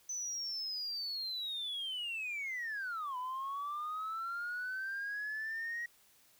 sine linear two-way sweep, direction down then up, 6090 to 990 to 1902 Hz, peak -35 dBFS, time 0.09-5.86 s, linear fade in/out 5 ms, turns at 3.17 s, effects tanh soft clip ceiling -34 dBFS + white hiss -66 dBFS RMS until 6.39 s

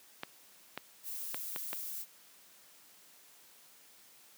clicks, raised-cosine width 0.3 ms, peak -21 dBFS, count 5, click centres 0.234 / 0.776 / 1.345 / 1.561 / 1.731 s
violet noise, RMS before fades -41 dBFS, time 1.03-2.06 s, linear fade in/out 50 ms
effects white hiss -60 dBFS RMS until 4.37 s + high-pass 150 Hz 12 dB/octave

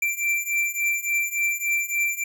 square beating tone pair, 2349 / 2352.5 Hz, D7 / D7, 0 / +2 cents, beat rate 3.5 Hz, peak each -27 / -25 dBFS, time 0.02-2.24 s, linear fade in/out 5 ms, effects none

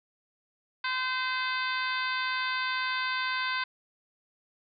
harmonic tone, 514 Hz, C5, 31 cents flat, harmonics 2 / 3 / 4 / 5 / 6 / 7 / 8 / 9, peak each -33 / -32 / -36 / -38 / -44 / -39 / -43 / -41 dBFS, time 0.84-3.64 s, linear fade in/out 5 ms, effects none

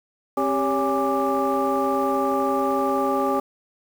sine tone cluster, 267 / 394.5 / 563 / 823 / 1178 Hz, C4 / G4 / C#5 / G#5 / D6, +35 / +11 / +27 / -16 / +5 cents, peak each -25 dBFS, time 0.37-3.4 s, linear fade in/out 5 ms, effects tanh soft clip ceiling -12 dBFS + 7-bit

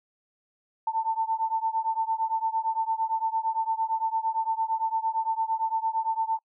sine beating tone pair, 890 / 898.8 Hz, A5 / A5, +20 / +37 cents, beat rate 8.8 Hz, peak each -27 / -28 dBFS, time 0.87-6.39 s, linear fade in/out 5 ms, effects noise-tail reverb RT60 0.1 s tail -26 dB re dry

